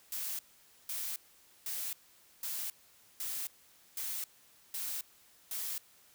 blue noise bursts, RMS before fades -38 dBFS, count 8, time 0.12-5.78 s, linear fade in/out 2 ms, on 270 ms, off 500 ms, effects white hiss -63 dBFS RMS until 6.14 s

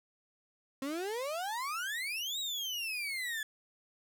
35% pulse exponential two-way sweep, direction up then down, 261.7 to 3885 to 1706 Hz, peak -33 dBFS, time 0.82-3.43 s, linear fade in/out 2 ms, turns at 2.39 s, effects none

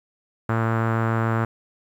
sawtooth tone with low-pass filter, 113.4 Hz, A#2, 47 cents flat, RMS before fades -22 dBFS, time 0.49-1.45 s, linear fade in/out 5 ms, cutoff 1400 Hz, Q 2.8, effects 9-bit

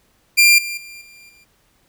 sawtooth tone with level steps, 2386 Hz, D7, 27 cents sharp, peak -5 / -21 / -32 / -39 / -45 dBFS, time 0.37-1.45 s, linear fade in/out 20 ms, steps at 0.58 / 0.77 / 1.01 / 1.29 s, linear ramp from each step 5 ms, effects pink hiss -60 dBFS RMS until 1.88 s

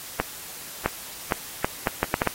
accelerating click train, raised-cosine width 0.5 ms, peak -6 dBFS, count 9, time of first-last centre 0.2-2.273 s, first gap 660 ms, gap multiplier 0.7, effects white hiss -39 dBFS RMS until 2.34 s + AAC 48 kbps

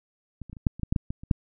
clicks, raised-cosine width 5 ms, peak -25 / -30 / -28 / -30 / -8 / -27 / -15 / -11 / -11 / -18 / -29 / -7 dBFS, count 12, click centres 0.417 / 0.497 / 0.53 / 0.568 / 0.668 / 0.796 / 0.833 / 0.925 / 0.962 / 1.105 / 1.235 / 1.312 s, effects none

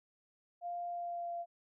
sine tone with pitch glide, 698.5 to 688.9 Hz, F5 to F5, 0 to -24 cents, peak -37 dBFS, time 0.61-1.46 s, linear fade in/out 50 ms, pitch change -24 cents, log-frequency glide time 0.88-1.34 s, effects none

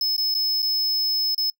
square tone with dropouts, 5200 Hz, E8, 24 cents flat, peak -21 dBFS, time 0.01-1.5 s, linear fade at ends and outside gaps 2 ms, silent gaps 0.165-0.179 / 0.342-0.349 / 0.621-0.627 / 1.347-1.379 s, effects noise-tail reverb RT60 0.1 s tail -24 dB re dry

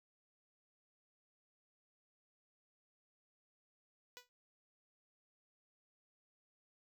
5% pulse tone with exponential decay, 492.2 Hz, B4, 6 cents flat, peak -36 dBFS, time 4.17-4.29 s, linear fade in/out 0 ms, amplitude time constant 25 ms, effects none

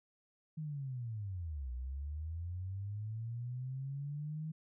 sine linear two-way sweep, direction down then up, 159.1 to 60.4 to 159.1 Hz, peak -38 dBFS, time 0.57-4.52 s, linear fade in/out 10 ms, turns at 1.72 s, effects none

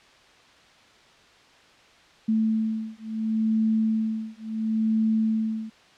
sine beating tone pair, 220 / 220.72 Hz, A3 / A3, 0 / +6 cents, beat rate 0.72 Hz, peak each -25 dBFS, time 2.28-5.7 s, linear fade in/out 10 ms, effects white hiss -54 dBFS RMS until 5.97 s + low-pass 4000 Hz 12 dB/octave

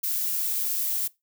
violet noise, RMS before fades -27 dBFS, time 0.03-1.08 s, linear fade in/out 10 ms, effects noise-tail reverb RT60 0.2 s tail -21 dB re dry

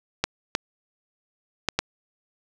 clicks, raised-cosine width 0.2 ms, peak -4 dBFS, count 4, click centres 0.24 / 0.551 / 1.687 / 1.79 s, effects none

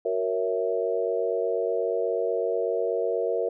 sine chord, F# dominant seventh, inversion none, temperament equal, 370 / 466.2 / 554.4 / 659.3 Hz, F#4 / A#4 / C#5 / E5, 0 / 0 / 0 / 0 cents, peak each -31 / -26 / -31 / -30 dBFS, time 0.05-3.49 s, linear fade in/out 5 ms, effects none

